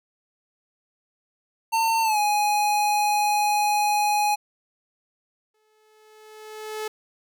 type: tone with pitch glide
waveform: square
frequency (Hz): 903 to 832.9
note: A5 to G#5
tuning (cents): +45 to +5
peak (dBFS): -20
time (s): 1.72-4.36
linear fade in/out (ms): 20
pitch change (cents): -140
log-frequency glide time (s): 2.03-2.18
type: tone with exponential growth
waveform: sawtooth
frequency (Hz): 431.3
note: A4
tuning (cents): -35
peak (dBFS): -23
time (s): 5.54-6.88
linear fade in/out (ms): 5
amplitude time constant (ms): 290
effects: none